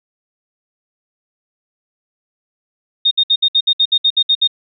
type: tone bursts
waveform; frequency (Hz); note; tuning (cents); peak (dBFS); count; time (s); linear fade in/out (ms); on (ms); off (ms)
sine; 3690; A#7; -18; -9; 12; 3.05-4.476; 10; 62; 62
effects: none